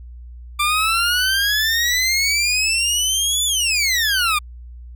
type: exponential two-way sweep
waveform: 20% pulse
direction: up then down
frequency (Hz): 1177 to 3511 to 1180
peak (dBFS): -11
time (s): 0.59-4.39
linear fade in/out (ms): 10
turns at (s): 3.45
effects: added 60 Hz sine -34 dBFS peak until 4.95 s